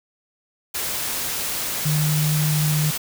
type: tone in noise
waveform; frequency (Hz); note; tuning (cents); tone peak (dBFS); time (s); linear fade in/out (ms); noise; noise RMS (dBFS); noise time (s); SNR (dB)
sine; 152.2; D#3; -38; -18; 1.85-2.91; 10; white; -26; 0.74-2.98; +5
effects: none